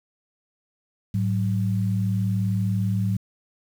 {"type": "tone pair together", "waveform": "sine", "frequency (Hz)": [107.2, 187.78], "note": ["A2", "F#3"], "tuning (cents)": [-45, 26], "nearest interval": "minor seventh", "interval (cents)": 971, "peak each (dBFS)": [-22, -25], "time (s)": [1.14, 3.17], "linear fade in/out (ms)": 5, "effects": ["8-bit"]}